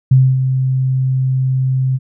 sine tone with ADSR envelope, 130.81 Hz, C3, in tune, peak -4 dBFS, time 0.11-1.99 s, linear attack 7 ms, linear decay 250 ms, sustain -8 dB, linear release 36 ms, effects none

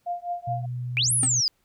sine tone with tremolo, 701 Hz, F5, 6 cents sharp, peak -24 dBFS, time 0.06-0.66 s, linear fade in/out 10 ms, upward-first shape triangle, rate 4.9 Hz, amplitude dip 100%
sine tone, 123.47 Hz, B2, in tune, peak -28 dBFS, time 0.47-1.41 s, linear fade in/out 10 ms
sine exponential two-way sweep, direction up then down, 2261 to 11340 to 4770 Hz, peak -20 dBFS, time 0.97-1.48 s, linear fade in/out 0 ms, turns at 1.13 s
square tone with exponential decay, 260.2 Hz, C4, 9 cents flat, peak -24 dBFS, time 1.23-1.33 s, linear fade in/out 1 ms, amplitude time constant 20 ms
effects pink hiss -69 dBFS RMS until 1.64 s

